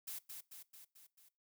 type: noise with echo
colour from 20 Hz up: blue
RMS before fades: -45 dBFS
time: 0.07-0.19 s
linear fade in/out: 10 ms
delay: 220 ms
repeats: 5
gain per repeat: -4 dB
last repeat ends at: 1.29 s
effects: noise-tail reverb RT60 0.3 s tail -21 dB re dry